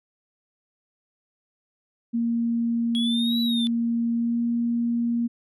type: tone with pitch glide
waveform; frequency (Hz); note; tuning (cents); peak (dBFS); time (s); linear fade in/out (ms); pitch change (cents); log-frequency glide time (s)
sine; 233.1 to 235.4; A#3 to A#3; 0 to +17; -21; 2.13-5.28; 20; +17; 4.15-4.4
type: exponential two-way sweep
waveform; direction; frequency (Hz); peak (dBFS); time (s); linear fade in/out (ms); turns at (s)
triangle; up then down; 3322 to 3951 to 3496; -25; 2.95-3.67; 0; 3.41
effects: none